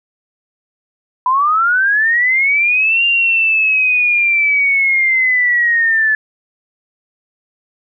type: linear two-way sweep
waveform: sine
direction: up then down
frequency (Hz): 987.8 to 2794 to 1728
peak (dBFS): -10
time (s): 1.26-6.15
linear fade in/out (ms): 2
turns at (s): 3.05
effects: none